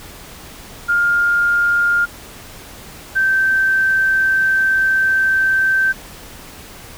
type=tone pair in turn; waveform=sine; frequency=1409 / 1554.9 Hz; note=F6 / G6; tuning=+15 / -15 cents; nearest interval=major second; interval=170 cents; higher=second; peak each=-12 dBFS; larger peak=neither; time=0.88-2.06 / 3.15-5.93 s; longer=second; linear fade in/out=20 ms; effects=pink hiss -37 dBFS RMS until 6.97 s